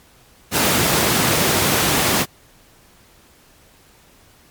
pink high-pass noise, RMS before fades -17 dBFS, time 0.51-2.26 s, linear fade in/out 50 ms, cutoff 120 Hz, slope 12 dB/octave, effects pink hiss -51 dBFS RMS until 4.5 s + MP3 96 kbps

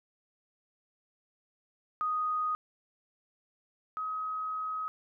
sine tone pair in turn, 1244.5 / 1267.7 Hz, D#6 / D#6, 0 / +32 cents, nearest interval unison, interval 32 cents, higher second, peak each -28 / -32 dBFS, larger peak first, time 2.01-2.55 / 3.97-4.88 s, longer second, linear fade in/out 0 ms, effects none

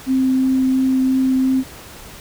sine tone with vibrato, 261.5 Hz, C4, 1 cent flat, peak -13 dBFS, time 0.06-1.64 s, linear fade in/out 50 ms, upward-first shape triangle, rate 2.9 Hz, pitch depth 8 cents each way, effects pink hiss -38 dBFS RMS until 2.2 s

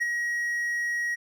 triangle tone with ADSR envelope, 1900 Hz, A#6, 33 cents sharp, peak -20 dBFS, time 0-1.16 s, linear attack 21 ms, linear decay 19 ms, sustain -4 dB, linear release 23 ms, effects none

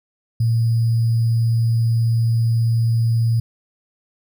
sine tone with sample-and-hold, 114.8 Hz, A#2, 26 cents flat, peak -14 dBFS, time 0.4-3.4 s, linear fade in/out 5 ms, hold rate 4900 Hz, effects none

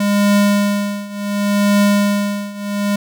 square tone with tremolo, 203.4 Hz, G#3, 36 cents flat, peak -10 dBFS, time 0-2.96 s, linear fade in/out 5 ms, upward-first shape triangle, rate 0.69 Hz, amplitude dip 90%, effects none

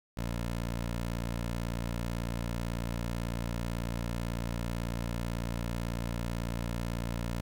15% pulse tone, 58.1 Hz, A#1, 5 cents flat, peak -26 dBFS, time 0.17-7.41 s, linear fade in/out 5 ms, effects 10-bit

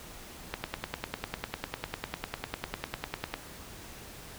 click train, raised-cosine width 0.3 ms, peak -15 dBFS, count 29, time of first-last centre 0.54-3.34 s, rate 10 Hz, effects pink hiss -47 dBFS RMS until 4.38 s

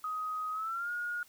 sine tone with pitch glide, 1256 to 1434.5 Hz, D#6 to F6, +16 to +46 cents, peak -33 dBFS, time 0.04-1.23 s, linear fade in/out 2 ms, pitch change +230 cents, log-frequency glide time 0.52-0.91 s, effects white hiss -61 dBFS RMS until 1.28 s

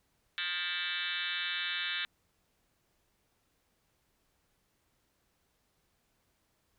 sine tone with frequency modulation, 2654 Hz, E7, 11 cents sharp, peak -32 dBFS, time 0.38-2.05 s, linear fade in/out 0 ms, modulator 177 Hz, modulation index 6.9, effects pink hiss -75 dBFS RMS until 6.78 s

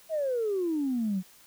sine exponential sweep, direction down, 659.3 to 179.1 Hz, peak -25 dBFS, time 0.09-1.23 s, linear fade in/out 50 ms, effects tanh soft clip ceiling -21 dBFS + white hiss -56 dBFS RMS until 1.46 s

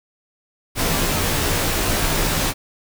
pink noise with comb filter, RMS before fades -20 dBFS, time 0.75-2.54 s, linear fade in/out 50 ms, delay 16 ms, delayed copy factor -0.7, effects none

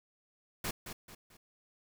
pink noise with echo, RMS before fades -36 dBFS, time 0.64-0.71 s, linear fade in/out 5 ms, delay 220 ms, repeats 3, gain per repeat -8 dB, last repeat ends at 1.37 s, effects none

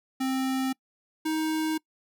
square tone pair in turn, 263.1 / 314.7 Hz, C4 / D#4, +10 / +20 cents, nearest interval minor third, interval 310 cents, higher second, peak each -26 dBFS, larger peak neither, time 0.2-0.73 / 1.25-1.78 s, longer neither, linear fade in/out 10 ms, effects noise-tail reverb RT60 0.1 s tail -25 dB re dry

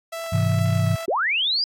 sawtooth tone with vibrato, 659.3 Hz, E5, in tune, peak -25 dBFS, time 0.12-1.06 s, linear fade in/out 10 ms, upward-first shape triangle, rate 2.3 Hz, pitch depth 12 cents each way
sine chord, Ab augmented, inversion none, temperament equal, 103.83 / 130.81 / 164.81 Hz, Ab2 / C3 / E3, 0 / 0 / 0 cents, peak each -20 / -24 / -23 dBFS, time 0.32-0.96 s, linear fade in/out 10 ms
sine linear sweep, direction up, 317.5 to 4978 Hz, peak -19 dBFS, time 1.08-1.64 s, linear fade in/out 2 ms
effects AAC 64 kbps

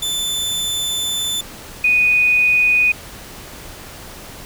sawtooth / sine tone pair in turn, 3520 / 2480 Hz, A7 / D#7, 0 / -6 cents, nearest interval tritone, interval 606 cents, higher first, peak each -16 / -11 dBFS, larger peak second, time 0.02-1.41 / 1.84-2.92 s, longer first, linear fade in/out 5 ms, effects pink hiss -36 dBFS RMS until 4.45 s

